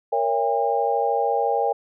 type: chord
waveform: sine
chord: A# diminished seventh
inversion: none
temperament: just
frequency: 466.2 / 559.4 / 671.3 / 805.5 Hz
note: A#4 / C#5 / E5 / G5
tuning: 0 / +16 / +31 / +47 cents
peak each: -24 / -26 / -28 / -22 dBFS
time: 0.12-1.73 s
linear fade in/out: 10 ms
effects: none